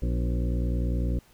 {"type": "harmonic tone with a mistuned harmonic", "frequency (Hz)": 60, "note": "B1", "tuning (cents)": -49, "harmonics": [1, 2, 3, 4, 5, 6, 8, 9], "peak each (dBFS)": [-25, -31, -35, -37, -39, -41, -43, -44], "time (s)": [0.02, 1.19], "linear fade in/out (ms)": 5, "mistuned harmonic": 4, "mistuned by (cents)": 72, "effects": ["pink hiss -59 dBFS RMS until 1.33 s"]}